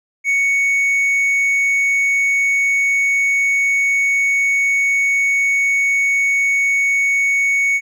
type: tone with hard clipping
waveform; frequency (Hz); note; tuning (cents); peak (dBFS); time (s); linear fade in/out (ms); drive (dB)
sine; 2224; C#7; +5; -14; 0.24-7.81; 50; 3
effects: none